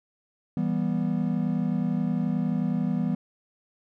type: chord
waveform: triangle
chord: E minor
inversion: none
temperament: equal with one note detuned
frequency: 164.81 / 196 / 243.8 Hz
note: E3 / G3 / B3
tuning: 0 / 0 / -22 cents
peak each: -26 dBFS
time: 0.57-3.15 s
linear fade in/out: 2 ms
effects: none